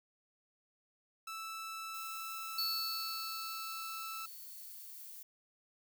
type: tone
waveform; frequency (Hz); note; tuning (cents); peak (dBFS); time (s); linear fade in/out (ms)
sawtooth; 1318.5; E6; 0; -38; 1.27-4.26; 5
type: noise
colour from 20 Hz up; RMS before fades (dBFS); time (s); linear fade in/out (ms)
violet; -50; 1.94-5.23; 5
type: tone with exponential decay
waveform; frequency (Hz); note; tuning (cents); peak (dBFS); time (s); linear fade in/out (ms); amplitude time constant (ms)
square; 4435; C#8; 0; -33; 2.58-5.16; 5; 560
effects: none